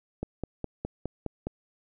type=click train; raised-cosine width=2 ms; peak=-18 dBFS; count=7; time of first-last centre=0.23-1.47 s; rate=4.84 Hz; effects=none